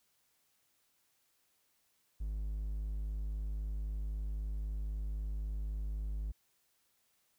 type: tone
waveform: triangle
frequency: 51.91 Hz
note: G#1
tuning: in tune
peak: -33 dBFS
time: 2.2-6.32 s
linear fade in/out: 10 ms
effects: white hiss -75 dBFS RMS until 7.38 s